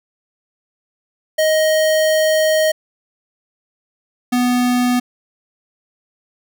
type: tone pair in turn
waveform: square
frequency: 626 / 246.9 Hz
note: D#5 / B3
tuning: +10 / 0 cents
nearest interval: octave + major third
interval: 1610 cents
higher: first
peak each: -13 / -14 dBFS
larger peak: first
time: 1.38-2.72 / 4.32-5 s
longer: first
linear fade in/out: 10 ms
effects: none

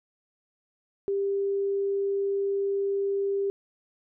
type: tone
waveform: sine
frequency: 396.5 Hz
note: G4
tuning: 20 cents sharp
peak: -24 dBFS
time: 1.08-3.5 s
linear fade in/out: 0 ms
effects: none

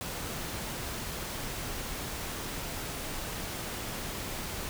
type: noise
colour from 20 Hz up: pink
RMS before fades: -37 dBFS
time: 0.01-4.69 s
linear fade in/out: 0 ms
effects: none

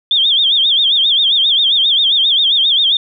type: tone with vibrato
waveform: sine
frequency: 3410 Hz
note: G#7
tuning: 45 cents sharp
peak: -9 dBFS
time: 0.11-2.97 s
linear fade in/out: 2 ms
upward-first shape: sine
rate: 7.5 Hz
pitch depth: 150 cents each way
effects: none

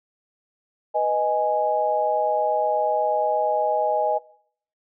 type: chord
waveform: sine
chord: G# minor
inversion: first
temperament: equal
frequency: 493.9 / 622.3 / 830.6 Hz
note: B4 / D#5 / G#5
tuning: 0 / 0 / 0 cents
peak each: -27 / -22 / -22 dBFS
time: 0.94-4.19 s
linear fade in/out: 20 ms
effects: noise-tail reverb RT60 0.6 s tail -21 dB re dry

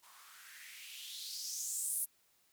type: noise with band-pass filter sweep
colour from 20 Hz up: violet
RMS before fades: -43 dBFS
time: 0.02-2.06 s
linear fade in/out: 20 ms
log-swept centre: 910 to 11000 Hz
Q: 4.1
effects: white hiss -72 dBFS RMS until 2.52 s

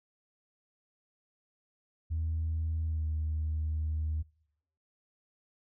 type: tone with pitch glide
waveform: sine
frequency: 80.3 to 77.79 Hz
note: E2 to D#2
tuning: -45 to 0 cents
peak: -28 dBFS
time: 2.1-4.23 s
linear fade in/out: 20 ms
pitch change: -55 cents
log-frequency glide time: 2.86-3.05 s
effects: noise-tail reverb RT60 0.8 s tail -26 dB re dry + tanh soft clip ceiling -26 dBFS

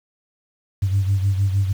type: beating tone pair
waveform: sine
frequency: 97 / 103.5 Hz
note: G2 / G#2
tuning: -18 / -5 cents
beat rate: 6.5 Hz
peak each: -16 / -23 dBFS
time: 0.82-1.73 s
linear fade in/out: 10 ms
effects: tanh soft clip ceiling -11 dBFS + 7-bit

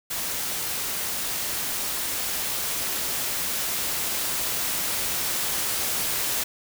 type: noise with level ramp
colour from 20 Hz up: white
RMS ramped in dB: -29 to -26 dBFS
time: 0.1-6.44 s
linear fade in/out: 10 ms
effects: none

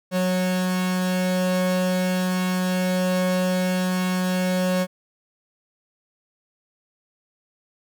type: tone pair together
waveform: 45% pulse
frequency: 183.54 / 550 Hz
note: F#3 / C#5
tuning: -14 / -14 cents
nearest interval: octave + perfect fifth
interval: 1900 cents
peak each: -21 / -27 dBFS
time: 0.11-4.87 s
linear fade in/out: 50 ms
effects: none

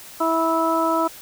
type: harmonic tone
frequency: 327 Hz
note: E4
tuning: 14 cents flat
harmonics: 1 / 2 / 3 / 4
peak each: -23 / -23 / -23 / -23 dBFS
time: 0.2-1.08 s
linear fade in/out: 10 ms
effects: white hiss -41 dBFS RMS until 1.21 s

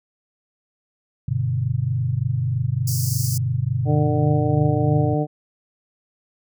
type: chord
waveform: sine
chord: G major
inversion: none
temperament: equal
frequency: 98 / 123.47 / 146.83 Hz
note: G2 / B2 / D3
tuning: 0 / 0 / 0 cents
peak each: -26 / -21 / -26 dBFS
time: 1.28-5.14 s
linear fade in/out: 5 ms
type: high-pass noise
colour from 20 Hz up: pink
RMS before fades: -29 dBFS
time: 2.87-3.38 s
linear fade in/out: 5 ms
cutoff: 4700 Hz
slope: 96 dB/octave
type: harmonic tone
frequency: 149.9 Hz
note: D3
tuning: 36 cents sharp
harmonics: 1 / 2 / 3 / 4 / 5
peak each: -21 / -24 / -26 / -27 / -28 dBFS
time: 3.85-5.27 s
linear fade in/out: 50 ms
effects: none

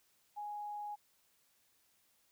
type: tone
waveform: sine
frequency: 830.6 Hz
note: G#5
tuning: in tune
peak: -40 dBFS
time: 0.36-0.96 s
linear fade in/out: 20 ms
effects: white hiss -73 dBFS RMS until 2.31 s

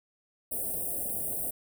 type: band-stop noise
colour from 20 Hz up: white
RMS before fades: -33 dBFS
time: 0.51-1.51 s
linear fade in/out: 10 ms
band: 740 to 8400 Hz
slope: 96 dB/octave
effects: none

